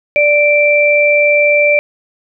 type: tone pair together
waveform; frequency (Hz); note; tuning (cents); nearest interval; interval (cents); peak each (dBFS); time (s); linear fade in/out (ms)
sine; 587.3 / 2347; D5 / D7; 0 / -2; 2 octaves; 2398; -10; 0.16-1.79; 0
effects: none